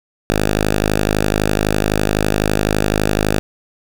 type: tone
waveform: 5% pulse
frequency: 51.91 Hz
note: G#1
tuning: in tune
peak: -3 dBFS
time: 0.3-3.39 s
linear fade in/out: 0 ms
effects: none

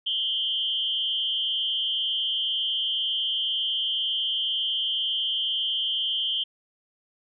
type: tone with amplitude modulation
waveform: sine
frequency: 3136 Hz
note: G7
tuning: in tune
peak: -20 dBFS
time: 0.06-6.44 s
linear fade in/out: 10 ms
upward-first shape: sine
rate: 242 Hz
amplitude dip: 85%
effects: none

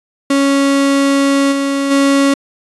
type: tone with level steps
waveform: 35% pulse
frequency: 277.2 Hz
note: C#4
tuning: in tune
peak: -8 / -12 / -7 dBFS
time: 0.3-2.34 s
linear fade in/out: 5 ms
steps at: 1.51 / 1.9 s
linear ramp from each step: 20 ms
effects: resampled to 24000 Hz

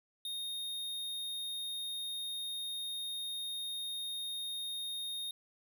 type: tone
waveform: square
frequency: 3700 Hz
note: A#7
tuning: 14 cents flat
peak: -38 dBFS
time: 0.25-5.31 s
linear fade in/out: 2 ms
effects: none

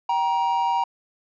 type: tone pair together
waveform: triangle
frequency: 779 / 944.2 Hz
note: G5 / A#5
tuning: -11 / +22 cents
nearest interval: minor third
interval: 333 cents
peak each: -23 / -19 dBFS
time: 0.09-0.84 s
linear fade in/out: 5 ms
effects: resampled to 16000 Hz

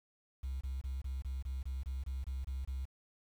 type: tone bursts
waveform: sine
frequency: 65.9 Hz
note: C2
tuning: 13 cents sharp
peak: -34 dBFS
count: 12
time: 0.43-2.854 s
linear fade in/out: 10 ms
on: 180 ms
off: 24 ms
effects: tanh soft clip ceiling -34 dBFS + 10-bit

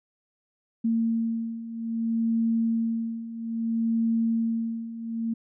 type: beating tone pair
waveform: sine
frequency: 227.4 / 228.01 Hz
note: A#3 / A#3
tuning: -43 / -38 cents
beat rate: 0.61 Hz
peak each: -29 / -25 dBFS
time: 0.84-5.34 s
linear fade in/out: 10 ms
effects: none

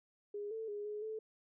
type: tone with pitch steps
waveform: sine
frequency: 411.4 / 445 / 412.9 / 420 / 437 Hz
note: G#4 / A4 / G#4 / G#4 / A4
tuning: -16 / +20 / -10 / +19 / -12 cents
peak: -39 dBFS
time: 0.34-1.19 s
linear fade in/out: 5 ms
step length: 170 ms
effects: none

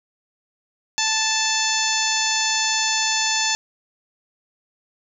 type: harmonic tone with a mistuned harmonic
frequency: 879 Hz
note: A5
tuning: 2 cents flat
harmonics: 1 / 2 / 3 / 4 / 5 / 6 / 7 / 8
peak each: -27 / -27 / -27 / -27 / -27 / -27 / -27 / -27 dBFS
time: 0.98-3.55 s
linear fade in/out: 0 ms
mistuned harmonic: 7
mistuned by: +27 cents
effects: none

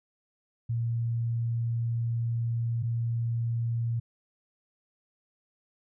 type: tone pair in turn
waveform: sine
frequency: 116.54 / 116.54 Hz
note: A#2 / A#2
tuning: 0 / 0 cents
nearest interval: unison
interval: 0 cents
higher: neither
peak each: -26 / -26 dBFS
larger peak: neither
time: 0.69-2.83 / 2.83-4 s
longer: first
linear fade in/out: 10 ms
effects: none

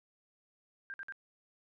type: tone bursts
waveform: sine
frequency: 1590 Hz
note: G6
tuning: 24 cents sharp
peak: -40 dBFS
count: 3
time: 0.9-1.123 s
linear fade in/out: 0 ms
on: 39 ms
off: 53 ms
effects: none

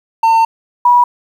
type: tone pair in turn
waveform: triangle / sine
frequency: 904 / 972 Hz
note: A5 / B5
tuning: +47 / -28 cents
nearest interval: minor second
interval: 125 cents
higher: second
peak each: -5 dBFS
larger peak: neither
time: 0.23-0.45 / 0.85-1.04 s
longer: first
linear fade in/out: 5 ms
effects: 7-bit

